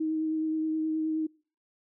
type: tone with vibrato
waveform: sine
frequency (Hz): 315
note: D#4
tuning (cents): +21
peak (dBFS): -26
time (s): 0-1.27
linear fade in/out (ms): 10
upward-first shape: triangle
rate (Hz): 9.5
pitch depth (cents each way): 17
effects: noise-tail reverb RT60 0.4 s tail -24 dB re dry

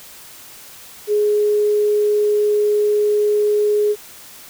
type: tone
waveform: sine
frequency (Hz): 418.1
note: G#4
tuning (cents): +12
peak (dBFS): -13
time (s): 1.07-3.96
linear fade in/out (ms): 50
effects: white hiss -40 dBFS RMS until 4.49 s

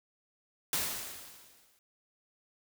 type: noise with exponential decay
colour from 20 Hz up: white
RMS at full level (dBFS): -30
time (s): 0.73-1.79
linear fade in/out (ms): 1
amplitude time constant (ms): 230
effects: none

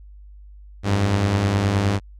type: beating tone pair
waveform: sawtooth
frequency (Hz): 91.1 / 100.7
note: F#2 / G2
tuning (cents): -26 / +47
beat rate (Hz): 9.6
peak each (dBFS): -22 / -14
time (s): 0.83-2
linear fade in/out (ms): 50
effects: added 50 Hz sine -40 dBFS peak until 2.19 s + low-pass 7000 Hz 12 dB/octave

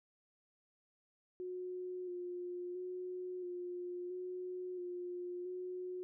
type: tone with vibrato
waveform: sine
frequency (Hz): 360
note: F#4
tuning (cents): -47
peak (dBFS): -40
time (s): 1.4-6.03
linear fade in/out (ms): 0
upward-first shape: square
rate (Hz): 0.74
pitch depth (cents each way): 20
effects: none

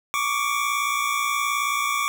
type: tone pair together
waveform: 25% pulse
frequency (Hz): 1121 / 1179.8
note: C#6 / D6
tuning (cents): +19 / +8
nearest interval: minor second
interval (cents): 89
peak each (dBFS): -21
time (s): 0.14-2.08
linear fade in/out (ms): 0
effects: none

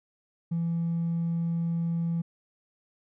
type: tone with hard clipping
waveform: sine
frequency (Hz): 167.9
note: E3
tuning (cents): +32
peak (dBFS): -26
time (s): 0.51-2.22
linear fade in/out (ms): 10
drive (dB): 1
effects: none

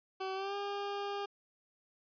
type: tone with pitch glide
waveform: 20% pulse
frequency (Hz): 380.7 to 403.3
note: F#4 to G4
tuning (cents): +49 to +49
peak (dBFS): -31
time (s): 0.2-1.26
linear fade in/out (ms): 10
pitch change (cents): +100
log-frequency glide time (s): 0.34-0.55
effects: resampled to 11025 Hz

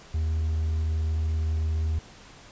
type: tone with hard clipping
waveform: triangle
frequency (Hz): 79.3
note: D#2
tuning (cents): +33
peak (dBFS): -24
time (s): 0.14-1.99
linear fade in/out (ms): 5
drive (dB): 5
effects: pink hiss -49 dBFS RMS until 2.51 s + resampled to 16000 Hz

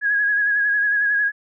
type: tone with vibrato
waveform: sine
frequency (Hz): 1661.2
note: G#6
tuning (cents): 0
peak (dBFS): -16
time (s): 0.01-1.32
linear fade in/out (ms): 50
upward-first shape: sine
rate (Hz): 11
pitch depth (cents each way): 38
effects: none

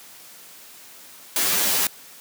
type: noise with comb filter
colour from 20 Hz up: white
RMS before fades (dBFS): -21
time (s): 1.36-1.87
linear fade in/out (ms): 2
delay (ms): 10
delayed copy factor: +0.85
effects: white hiss -45 dBFS RMS until 2.2 s + high-pass 150 Hz 12 dB/octave

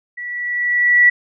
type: tone with level ramp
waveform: sine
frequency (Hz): 1948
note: B6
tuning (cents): -24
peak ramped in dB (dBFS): -26 to -6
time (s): 0.17-1.1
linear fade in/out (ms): 10
effects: none

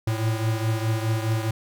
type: beating tone pair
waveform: square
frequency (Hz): 110 / 114.8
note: A2 / A#2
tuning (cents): 0 / -26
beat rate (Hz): 4.8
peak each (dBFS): -24 / -29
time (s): 0.07-1.51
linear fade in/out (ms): 5
effects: none

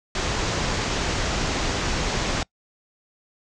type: low-pass noise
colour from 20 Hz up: pink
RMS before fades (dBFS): -25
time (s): 0.15-2.43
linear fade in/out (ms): 2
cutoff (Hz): 7200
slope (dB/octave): 48
effects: noise-tail reverb RT60 0.1 s tail -25 dB re dry

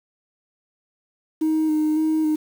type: tone with vibrato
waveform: sine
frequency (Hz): 311.1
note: D#4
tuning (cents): 0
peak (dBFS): -16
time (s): 1.41-2.36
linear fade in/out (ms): 10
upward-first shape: square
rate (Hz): 1.8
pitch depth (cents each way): 18
effects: tanh soft clip ceiling -14 dBFS + 7-bit

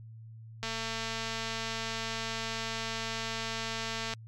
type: click train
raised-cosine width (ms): 0.2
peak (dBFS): -18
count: 790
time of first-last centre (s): 0.63-4.137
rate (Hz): 225
effects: added 112 Hz sine -45 dBFS peak until 4.27 s + MP3 96 kbps

